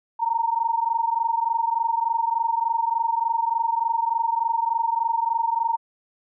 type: tone pair together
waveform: sine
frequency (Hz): 910 / 933.4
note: A#5 / A#5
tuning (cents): -42 / +2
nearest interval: unison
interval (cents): 44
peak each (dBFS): -23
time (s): 0.19-5.77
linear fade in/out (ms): 20
effects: none